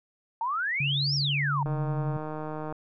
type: exponential two-way sweep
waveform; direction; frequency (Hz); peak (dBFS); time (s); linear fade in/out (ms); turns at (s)
sine; up then down; 880 to 5630 to 880; -26; 0.41-1.63; 2; 1.15
type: tone with pitch glide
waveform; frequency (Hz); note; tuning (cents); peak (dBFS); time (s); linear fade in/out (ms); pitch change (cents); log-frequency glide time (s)
sine; 140.7 to 142.91; C#3 to D3; +26 to -47; -27; 0.8-2.17; 5; +27; 0.98-1.47
type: click train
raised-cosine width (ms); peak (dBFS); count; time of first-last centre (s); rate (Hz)
1; -22; 165; 1.66-2.725; 154
effects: none